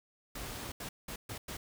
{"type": "noise bursts at uneven times", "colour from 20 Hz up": "pink", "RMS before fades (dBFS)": -42, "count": 5, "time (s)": [[0.35, 0.72], [0.8, 0.89], [1.08, 1.16], [1.29, 1.38], [1.48, 1.57]], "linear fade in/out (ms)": 5, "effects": []}